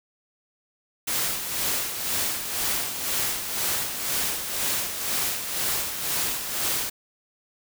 white noise with tremolo, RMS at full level -25 dBFS, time 1.07-6.9 s, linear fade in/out 10 ms, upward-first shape sine, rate 2 Hz, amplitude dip 55%, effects none

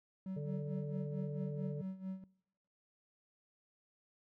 triangle tone with tremolo, 189.2 Hz, F#3, 39 cents sharp, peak -36 dBFS, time 0.26-2.24 s, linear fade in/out 2 ms, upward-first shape sine, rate 4.5 Hz, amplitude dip 80%
harmonic tone, 146.2 Hz, D3, 7 cents flat, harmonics 1 / 3 / 4, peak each -39 / -46 / -51 dBFS, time 0.36-1.82 s, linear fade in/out 10 ms
effects noise-tail reverb RT60 0.9 s tail -24 dB re dry

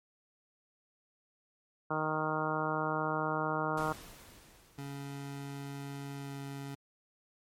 harmonic tone, 155.56 Hz, D#3, in tune, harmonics 1 / 2 / 3 / 4 / 5 / 6 / 7 / 8 / 9, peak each -39 / -39 / -39 / -39 / -39 / -39 / -39 / -39 / -39 dBFS, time 1.9-3.93 s, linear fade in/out 10 ms
pink noise with exponential decay, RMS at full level -46 dBFS, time 3.77-6.07 s, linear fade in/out 5 ms, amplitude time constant 500 ms
25% pulse tone with pitch glide, 140 to 138.95 Hz, C#3 to C#3, +18 to +4 cents, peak -36 dBFS, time 4.78-6.75 s, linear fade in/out 5 ms, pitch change -14 cents, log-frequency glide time 6.14-6.38 s
effects MP3 64 kbps

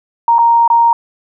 sine tone with dropouts, 932.3 Hz, A#5, in tune, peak -6 dBFS, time 0.28-0.93 s, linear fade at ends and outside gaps 2 ms, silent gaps 0.384-0.389 / 0.678-0.701 s, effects none

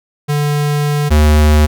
square tone pair in turn, 146.83 / 75.57 Hz, D3 / D#2, 0 / -50 cents, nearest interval major seventh, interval 1150 cents, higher first, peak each -13 / -7 dBFS, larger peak second, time 0.28-1.1 / 1.1-1.67 s, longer first, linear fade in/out 20 ms, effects none

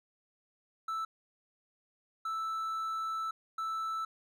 triangle tone bursts at uneven times, 1318.5 Hz, E6, in tune, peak -31 dBFS, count 3, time 0.88-1.05 / 2.25-3.31 / 3.58-4.05 s, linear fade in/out 5 ms, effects none

